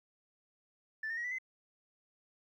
sine tone with pitch steps, 1760 / 1828.4 / 1899.4 / 1973.3 / 2050 Hz, A6 / A#6 / A#6 / B6 / C7, 0 / -34 / +32 / -2 / -36 cents, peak -34 dBFS, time 1.03-1.385 s, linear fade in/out 5 ms, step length 71 ms, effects tanh soft clip ceiling -32 dBFS + 12-bit

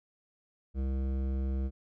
sine tone with hard clipping, 66.4 Hz, C2, 26 cents sharp, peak -31 dBFS, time 0.74-1.71 s, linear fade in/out 50 ms, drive 13 dB, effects none

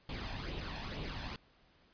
pink noise with flanger, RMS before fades -41 dBFS, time 0.09-1.36 s, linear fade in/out 2 ms, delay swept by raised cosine 0.29 to 1.2 ms, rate 2.2 Hz, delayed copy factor +0.55, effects pink hiss -67 dBFS RMS until 1.93 s + resampled to 11025 Hz

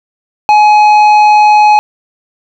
sine tone with tanh clipping, 843 Hz, G#5, 26 cents sharp, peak -4 dBFS, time 0.49-1.79 s, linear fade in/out 0 ms, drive 9 dB, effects none

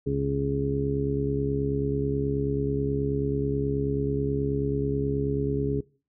harmonic tone, 69.3 Hz, C#2, in tune, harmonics 1 / 2 / 3 / 4 / 5 / 6, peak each -34 / -28 / -39 / -30 / -39 / -28 dBFS, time 0.06-5.81 s, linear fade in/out 10 ms, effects noise-tail reverb RT60 0.4 s tail -22 dB re dry

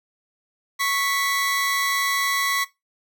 sawtooth tone pair together, 1107.2 / 1975.5 Hz, C#6 / B6, -2 / 0 cents, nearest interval minor seventh, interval 1002 cents, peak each -20 dBFS, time 0.79-2.65 s, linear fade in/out 20 ms, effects noise-tail reverb RT60 0.2 s tail -18 dB re dry

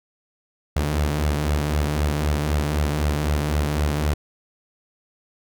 sawtooth tone with flanger, 74.3 Hz, D2, 21 cents sharp, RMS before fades -22 dBFS, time 0.76-4.14 s, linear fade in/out 5 ms, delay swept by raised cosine 1.4 to 7.3 ms, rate 3.9 Hz, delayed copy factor +0.5, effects none

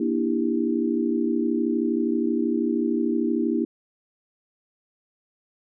sine chord, E half-diminished seventh, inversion second, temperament just, 237.3 / 296.7 / 329.6 / 395.6 Hz, Bb3 / D4 / E4 / G4, +31 / +18 / 0 / +16 cents, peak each -25 / -27 / -25 / -29 dBFS, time 0-3.65 s, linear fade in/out 5 ms, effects none

